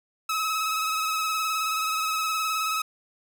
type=tone with vibrato; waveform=sawtooth; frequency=1285 Hz; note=E6; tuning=45 cents flat; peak=-21 dBFS; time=0.29-2.82 s; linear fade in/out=5 ms; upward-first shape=sine; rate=19 Hz; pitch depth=30 cents each way; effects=none

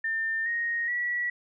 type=tone with pitch steps; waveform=sine; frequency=1800 / 1867.8 / 1938.1 Hz; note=A6 / A#6 / B6; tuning=+39 / +3 / -33 cents; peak=-26 dBFS; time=0.04-1.3 s; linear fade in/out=5 ms; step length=420 ms; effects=none

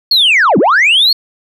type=linear two-way sweep; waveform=sine; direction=down then up; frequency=4435 to 158.9 to 4435 Hz; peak=-4 dBFS; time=0.11-1.13 s; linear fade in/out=5 ms; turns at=0.58 s; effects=tanh soft clip ceiling -4 dBFS

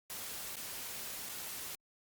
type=noise with dropouts; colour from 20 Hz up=white; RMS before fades=-43 dBFS; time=0.1-1.75 s; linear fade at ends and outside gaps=0 ms; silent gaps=0.556-0.568 / 1.29-1.294 s; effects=Opus 48 kbps

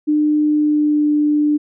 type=tone with pitch glide; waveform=sine; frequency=300.9 to 297.6 Hz; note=D4 to D4; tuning=+42 to +23 cents; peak=-12 dBFS; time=0.07-1.58 s; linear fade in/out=20 ms; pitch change=-19 cents; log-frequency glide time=0.48-1.09 s; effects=none

